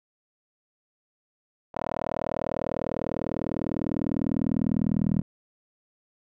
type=tone with band-pass filter sweep; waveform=10% pulse; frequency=40 Hz; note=D#1; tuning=49 cents sharp; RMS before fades=-28 dBFS; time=1.74-5.22 s; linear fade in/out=10 ms; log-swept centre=770 to 190 Hz; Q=2.3; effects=none